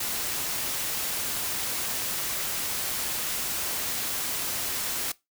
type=noise; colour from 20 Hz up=white; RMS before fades=-30 dBFS; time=0-5.12 s; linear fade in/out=5 ms; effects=noise-tail reverb RT60 0.2 s tail -20 dB re dry